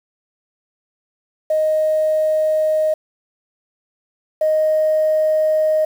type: tone pair in turn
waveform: sine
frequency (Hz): 622.3 / 622.3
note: D#5 / D#5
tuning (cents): 0 / 0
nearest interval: unison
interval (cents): 0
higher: neither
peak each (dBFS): -13 / -12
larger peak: second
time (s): 1.5-2.94 / 4.41-5.85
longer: neither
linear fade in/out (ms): 5
effects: tanh soft clip ceiling -9 dBFS + 7-bit